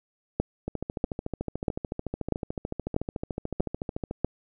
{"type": "two click trains", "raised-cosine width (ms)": 2, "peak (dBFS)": [-10, -17], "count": [7, 48], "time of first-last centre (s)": [[0.4, 4.246], [0.68, 4.111]], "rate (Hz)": [1.56, 13.7], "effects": []}